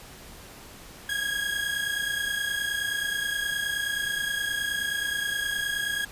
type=tone pair together; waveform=30% pulse; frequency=1631.7 / 1661.2 Hz; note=G#6 / G#6; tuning=-31 / 0 cents; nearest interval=unison; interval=31 cents; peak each=-27 dBFS; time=1.09-6.05 s; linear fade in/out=5 ms; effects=pink hiss -46 dBFS RMS until 6.11 s + resampled to 32000 Hz